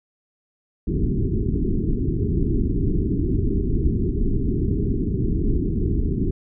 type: low-pass noise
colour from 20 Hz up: pink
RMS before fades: -21 dBFS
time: 0.87-6.31 s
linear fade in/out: 5 ms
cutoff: 410 Hz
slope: 96 dB/octave
effects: none